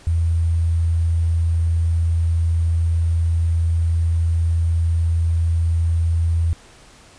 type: tone with sample-and-hold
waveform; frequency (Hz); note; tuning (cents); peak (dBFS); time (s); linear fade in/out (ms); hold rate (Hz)
sine; 83.2; E2; +17; -15; 0.07-6.53; 0; 8820
effects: pink hiss -47 dBFS RMS until 7.18 s + resampled to 22050 Hz